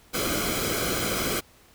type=noise with comb filter; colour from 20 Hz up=pink; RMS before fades=-27 dBFS; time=0.13-1.41 s; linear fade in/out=20 ms; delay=1.1 ms; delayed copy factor=-0.7; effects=pink hiss -56 dBFS RMS until 1.74 s